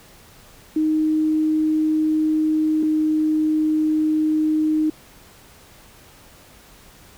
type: tone pair in turn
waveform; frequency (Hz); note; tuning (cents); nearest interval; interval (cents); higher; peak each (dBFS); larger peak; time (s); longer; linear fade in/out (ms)
sine; 311.1 / 309.9; D#4 / D#4; 0 / -7; unison; 7; first; -16; neither; 0.76-2.83 / 2.83-4.9; neither; 5
effects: pink hiss -48 dBFS RMS until 7.17 s